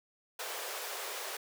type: high-pass noise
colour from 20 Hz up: pink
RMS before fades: -40 dBFS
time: 0.39-1.37 s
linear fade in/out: 5 ms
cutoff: 410 Hz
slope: 48 dB/octave
effects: none